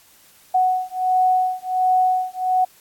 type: beating tone pair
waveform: sine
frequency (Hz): 740 / 741.4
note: F#5 / F#5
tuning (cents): 0 / +3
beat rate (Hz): 1.4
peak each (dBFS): -19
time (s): 0.54-2.65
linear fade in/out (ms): 10
effects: white hiss -52 dBFS RMS until 2.8 s + AAC 64 kbps